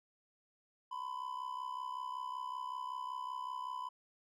triangle tone with amplitude modulation, 1005 Hz, B5, 30 cents sharp, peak -34 dBFS, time 0.91-3.89 s, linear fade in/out 10 ms, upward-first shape sine, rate 65.3 Hz, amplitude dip 75%, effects none

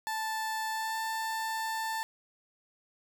30% pulse tone with pitch glide, 880 to 888.7 Hz, A5 to A5, 0 to +17 cents, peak -29 dBFS, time 0.07-2.03 s, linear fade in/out 0 ms, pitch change +17 cents, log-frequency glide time 0.71-0.97 s, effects none

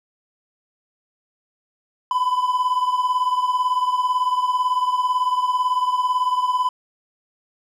triangle beating tone pair, 1000 / 1018 Hz, B5 / C6, +21 / -48 cents, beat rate 18 Hz, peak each -17 / -22 dBFS, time 2.11-6.69 s, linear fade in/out 2 ms, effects none

